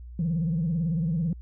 sine tone with vibrato, 164.81 Hz, E3, in tune, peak -22 dBFS, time 0.19-1.33 s, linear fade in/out 2 ms, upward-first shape sine, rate 18 Hz, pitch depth 140 cents each way, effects tanh soft clip ceiling -20 dBFS + added 60 Hz sine -39 dBFS peak until 1.41 s

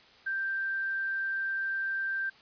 sine tone, 1572 Hz, G6, 4 cents sharp, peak -29 dBFS, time 0.26-2.3 s, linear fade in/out 10 ms, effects white hiss -57 dBFS RMS until 2.41 s + resampled to 11025 Hz

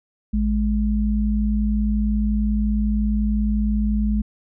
sine tone pair together, 55.62 / 210 Hz, A1 / G#3, +19 / +19 cents, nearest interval octave + major seventh, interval 2300 cents, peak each -20 / -20 dBFS, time 0.33-4.22 s, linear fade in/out 10 ms, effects none

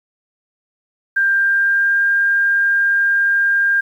sine tone with pitch glide, 1589 to 1602.8 Hz, G6 to G6, +23 to +38 cents, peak -12 dBFS, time 1.16-3.81 s, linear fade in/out 10 ms, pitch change +15 cents, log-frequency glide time 1.33-2.05 s, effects 8-bit

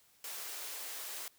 white high-pass noise, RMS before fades -43 dBFS, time 0.24-1.28 s, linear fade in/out 2 ms, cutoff 370 Hz, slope 24 dB/octave, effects white hiss -67 dBFS RMS until 1.38 s

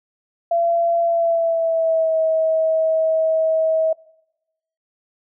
sine tone with pitch glide, 679 to 640.9 Hz, F5 to E5, -49 to -49 cents, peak -15 dBFS, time 0.51-3.93 s, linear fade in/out 5 ms, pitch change -100 cents, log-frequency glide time 1.02-2.19 s, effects noise-tail reverb RT60 0.9 s tail -22 dB re dry

